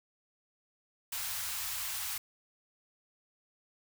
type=band-stop noise; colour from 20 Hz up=white; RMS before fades=-37 dBFS; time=1.12-2.18 s; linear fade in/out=5 ms; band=110 to 820 Hz; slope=24 dB/octave; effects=none